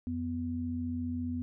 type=tone pair together; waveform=sine; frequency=87.54 / 248 Hz; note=F2 / B3; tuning=+5 / +7 cents; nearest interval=octave + tritone; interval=1802 cents; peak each=-37 / -33 dBFS; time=0.07-1.42 s; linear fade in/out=0 ms; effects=none